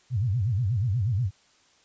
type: tone with vibrato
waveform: sine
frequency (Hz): 109.3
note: A2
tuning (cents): -11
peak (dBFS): -22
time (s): 0.1-1.31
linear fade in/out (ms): 50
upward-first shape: sine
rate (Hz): 8.3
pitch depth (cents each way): 290
effects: white hiss -61 dBFS RMS until 1.84 s + resampled to 16000 Hz